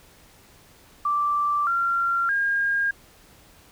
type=tone with pitch steps; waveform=sine; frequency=1171 / 1376.6 / 1618.2 Hz; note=D6 / F6 / G#6; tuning=-5 / -25 / -45 cents; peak=-20 dBFS; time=1.05-2.91 s; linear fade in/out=5 ms; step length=620 ms; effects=pink hiss -53 dBFS RMS until 3.71 s